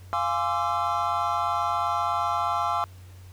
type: tone cluster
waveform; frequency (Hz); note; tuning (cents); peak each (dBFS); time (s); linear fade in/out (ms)
triangle; 696 / 831 / 1041 / 1164 / 1336; F5 / G#5 / C6 / D6 / E6; -6 / +1 / -9 / -16 / +23; -28; 0.13-2.84; 0
effects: added 92 Hz sine -43 dBFS peak until 3.32 s + pink hiss -56 dBFS RMS until 3.32 s